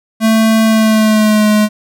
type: tone with pitch glide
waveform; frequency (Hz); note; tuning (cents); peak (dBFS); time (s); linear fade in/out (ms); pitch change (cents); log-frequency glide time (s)
square; 221.8 to 211.9; A3 to G#3; +14 to +35; -8; 0.2-1.69; 50; -79; 0.64-1.48
effects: none